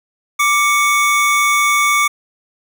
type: tone pair together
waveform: square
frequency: 1176 / 2226 Hz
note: D6 / C#7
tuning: +2 / +7 cents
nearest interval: major seventh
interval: 1105 cents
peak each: -15 dBFS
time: 0.39-2.08 s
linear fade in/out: 10 ms
effects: none